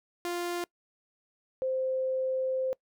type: tone pair in turn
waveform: sawtooth / sine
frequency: 349.2 / 521.3 Hz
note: F4 / C5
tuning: 0 / -6 cents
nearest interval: perfect fifth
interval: 694 cents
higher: second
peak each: -27 dBFS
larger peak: neither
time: 0.25-0.64 / 1.62-2.73 s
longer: second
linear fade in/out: 0 ms
effects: noise-tail reverb RT60 0.1 s tail -24 dB re dry